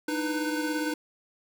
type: tone cluster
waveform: square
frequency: 303.6 / 321.1 / 493.8 / 1508 Hz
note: D#4 / E4 / B4 / F#6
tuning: -42 / -45 / 0 / +32 cents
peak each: -30 / -37 / -36 / -37 dBFS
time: 0.08-0.94 s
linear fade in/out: 5 ms
effects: none